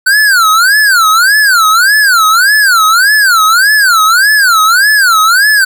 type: tone with vibrato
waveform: square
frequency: 1480 Hz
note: F#6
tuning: in tune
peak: -5 dBFS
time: 0.06-5.65 s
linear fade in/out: 10 ms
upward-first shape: sine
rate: 1.7 Hz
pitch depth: 270 cents each way
effects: 7-bit